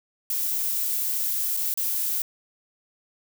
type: noise with dropouts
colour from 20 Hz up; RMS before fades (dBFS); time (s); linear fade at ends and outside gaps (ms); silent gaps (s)
violet; -26; 0.3-2.22; 1; 1.566-1.572 / 1.74-1.774
effects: none